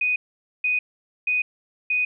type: tone bursts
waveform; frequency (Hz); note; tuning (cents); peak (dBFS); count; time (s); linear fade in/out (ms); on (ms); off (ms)
sine; 2489; D#7; 0; -19; 4; 0.01-2.05; 5; 150; 480
effects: none